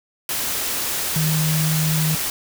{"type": "tone in noise", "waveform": "sine", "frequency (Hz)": 156.7, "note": "D#3", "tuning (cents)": 13, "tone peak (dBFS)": -18, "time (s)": [1.16, 2.15], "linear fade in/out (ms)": 2, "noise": "white", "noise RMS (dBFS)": -24, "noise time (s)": [0.29, 2.3], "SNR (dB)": 3, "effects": []}